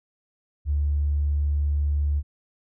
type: tone with tanh clipping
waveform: triangle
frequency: 72.9 Hz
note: D2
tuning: 12 cents flat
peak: -20 dBFS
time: 0.65-2.23 s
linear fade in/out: 50 ms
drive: 4 dB
effects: none